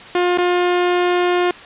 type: tone with dropouts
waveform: sawtooth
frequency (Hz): 355.6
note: F4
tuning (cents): +31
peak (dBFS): -10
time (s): 0.15-1.51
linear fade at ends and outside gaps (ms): 2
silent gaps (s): 0.375-0.384
effects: white hiss -37 dBFS RMS until 1.65 s + resampled to 8000 Hz